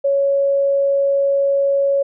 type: tone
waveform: sine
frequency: 556 Hz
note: C#5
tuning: 5 cents sharp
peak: -13 dBFS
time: 0.04-2.03 s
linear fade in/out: 10 ms
effects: none